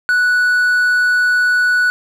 triangle tone, 1477 Hz, F#6, 3 cents flat, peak -9 dBFS, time 0.09-1.9 s, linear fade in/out 0 ms, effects none

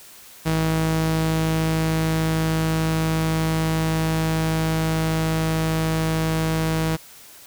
sawtooth tone pair together, 53.45 / 160.3 Hz, A1 / E3, -49 / -48 cents, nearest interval octave + perfect fifth, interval 1901 cents, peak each -26 / -16 dBFS, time 0.45-6.97 s, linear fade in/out 20 ms, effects white hiss -45 dBFS RMS until 7.46 s

